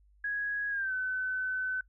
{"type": "tone with pitch glide", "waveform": "sine", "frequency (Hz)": [1661.2, 1514.6], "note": ["G#6", "F#6"], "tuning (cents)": [0, 40], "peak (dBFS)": -30, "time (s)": [0.24, 1.81], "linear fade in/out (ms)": 5, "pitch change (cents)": -160, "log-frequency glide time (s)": [0.7, 0.93], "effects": ["noise-tail reverb RT60 0.1 s tail -21 dB re dry", "added 50 Hz sine -60 dBFS peak until 1.88 s"]}